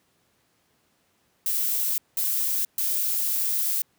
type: noise bursts at uneven times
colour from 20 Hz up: violet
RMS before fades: -25 dBFS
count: 3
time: 1.46-1.98 / 2.17-2.65 / 2.78-3.82 s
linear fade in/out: 2 ms
effects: pink hiss -67 dBFS RMS until 3.98 s + high-pass 100 Hz 12 dB/octave